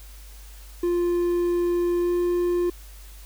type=tone with pitch glide; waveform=triangle; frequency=349.2 to 351.6 Hz; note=F4 to F4; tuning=0 to +12 cents; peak=-18 dBFS; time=0.83-2.7 s; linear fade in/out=5 ms; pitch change=+12 cents; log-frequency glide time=2.01-2.12 s; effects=added 50 Hz sine -41 dBFS peak until 3.25 s + white hiss -50 dBFS RMS until 3.25 s